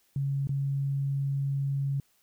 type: tone with dropouts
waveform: sine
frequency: 138.59 Hz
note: C#3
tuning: in tune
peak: -26 dBFS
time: 0.16-2 s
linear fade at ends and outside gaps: 2 ms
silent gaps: 0.472-0.492 s
effects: white hiss -68 dBFS RMS until 2.22 s